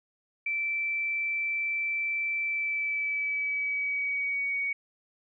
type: tone with pitch glide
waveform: sine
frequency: 2331 to 2243 Hz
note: D7 to C#7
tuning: -14 to +20 cents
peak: -27 dBFS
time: 0.46-4.73 s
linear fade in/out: 5 ms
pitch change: -66 cents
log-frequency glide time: 2.43-4.59 s
effects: none